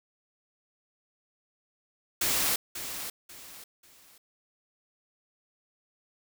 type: noise with echo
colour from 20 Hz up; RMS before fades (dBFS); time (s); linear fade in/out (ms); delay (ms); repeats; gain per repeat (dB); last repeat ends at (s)
white; -27; 2.21-2.56; 5; 540; 3; -10; 4.18
effects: none